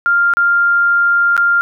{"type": "tone with dropouts", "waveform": "sine", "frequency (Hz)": 1396.9, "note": "F6", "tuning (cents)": 0, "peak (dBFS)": -9, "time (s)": [0.06, 1.61], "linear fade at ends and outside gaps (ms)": 0, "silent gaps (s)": [[0.337, 0.37], [1.366, 1.377]], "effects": []}